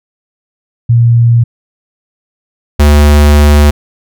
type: tone pair in turn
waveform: sine / square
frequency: 117.7 / 73.61 Hz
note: A#2 / D2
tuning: +17 / +5 cents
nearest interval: minor sixth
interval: 812 cents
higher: first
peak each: -3 dBFS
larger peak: neither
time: 0.89-1.44 / 2.79-3.71 s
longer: second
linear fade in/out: 10 ms
effects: none